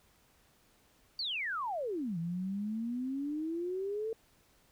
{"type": "exponential two-way sweep", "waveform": "sine", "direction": "down then up", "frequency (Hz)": [4699, 163.4, 453.7], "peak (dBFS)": -33, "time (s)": [1.19, 4.13], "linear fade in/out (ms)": 2, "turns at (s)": 2.18, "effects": ["pink hiss -67 dBFS RMS until 4.71 s"]}